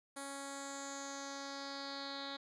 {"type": "tone with low-pass filter sweep", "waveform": "10% pulse", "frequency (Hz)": 277.2, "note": "C#4", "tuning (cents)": 0, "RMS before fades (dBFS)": -45, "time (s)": [0.16, 2.37], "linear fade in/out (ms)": 10, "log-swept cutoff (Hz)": [9600, 3800], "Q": 4.6, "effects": []}